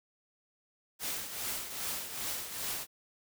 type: noise with tremolo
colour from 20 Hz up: white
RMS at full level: -35 dBFS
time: 0.99-2.87 s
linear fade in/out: 50 ms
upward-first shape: triangle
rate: 2.5 Hz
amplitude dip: 65%
effects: none